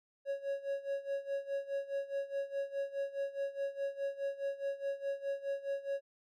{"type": "tone with tremolo", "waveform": "triangle", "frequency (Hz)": 554.4, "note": "C#5", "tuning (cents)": 0, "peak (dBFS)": -30, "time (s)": [0.25, 6.01], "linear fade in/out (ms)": 50, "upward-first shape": "sine", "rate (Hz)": 4.8, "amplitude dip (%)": 85, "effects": []}